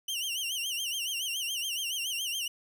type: tone with vibrato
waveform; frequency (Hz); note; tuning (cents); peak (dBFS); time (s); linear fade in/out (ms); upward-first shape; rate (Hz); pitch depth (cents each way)
sawtooth; 2960; F#7; 0; -28; 0.08-2.48; 5; sine; 7.1; 140
effects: none